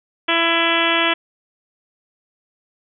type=harmonic tone; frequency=333.9 Hz; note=E4; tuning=22 cents sharp; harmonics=1 / 2 / 3 / 4 / 5 / 6 / 7 / 8 / 9 / 10; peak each=-24 / -24 / -24 / -24 / -24 / -24 / -24 / -24 / -24 / -24 dBFS; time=0.28-1.14 s; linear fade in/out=10 ms; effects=none